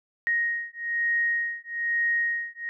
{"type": "beating tone pair", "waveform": "sine", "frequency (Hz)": [1872, 1873.1], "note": ["A#6", "A#6"], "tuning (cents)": [7, 8], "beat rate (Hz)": 1.1, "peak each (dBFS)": [-27, -27], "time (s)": [0.27, 2.69], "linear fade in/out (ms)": 0, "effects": []}